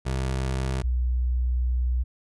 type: tone pair in turn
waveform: 25% pulse / sine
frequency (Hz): 65.41 / 61.74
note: C2 / B1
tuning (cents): 0 / 0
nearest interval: minor second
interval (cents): 100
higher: first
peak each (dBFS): -21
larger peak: neither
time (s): 0.05-0.83 / 0.83-2.04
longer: second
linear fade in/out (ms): 20
effects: resampled to 24000 Hz